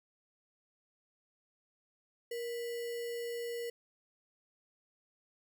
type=tone with sample-and-hold; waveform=sine; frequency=471.1 Hz; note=A#4; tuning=18 cents sharp; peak=-36 dBFS; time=2.31-3.7 s; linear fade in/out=5 ms; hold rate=2450 Hz; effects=none